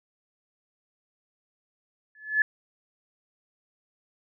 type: tone with exponential growth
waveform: sine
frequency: 1721 Hz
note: A6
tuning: 39 cents flat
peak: -15 dBFS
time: 2.15-2.42 s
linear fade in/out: 2 ms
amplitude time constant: 58 ms
effects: none